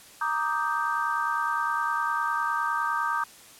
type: chord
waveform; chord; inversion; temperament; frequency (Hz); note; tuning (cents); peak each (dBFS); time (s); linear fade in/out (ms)
sine; Eb major seventh; second; equal; 932.3 / 1174.7 / 1244.5 / 1568; Bb5 / D6 / Eb6 / G6; 0 / 0 / 0 / 0; -30; 0.21-3.24; 5
effects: white hiss -50 dBFS RMS until 3.59 s + low-pass 12000 Hz 12 dB/octave